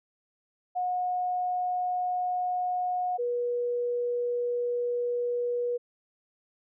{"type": "tone pair in turn", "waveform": "sine", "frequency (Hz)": [725, 483.9], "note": ["F#5", "B4"], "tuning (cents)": [-35, -35], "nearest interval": "perfect fifth", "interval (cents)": 700, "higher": "first", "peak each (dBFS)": -26, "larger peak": "neither", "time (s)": [[0.75, 3.18], [3.18, 5.78]], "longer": "second", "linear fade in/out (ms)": 20, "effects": []}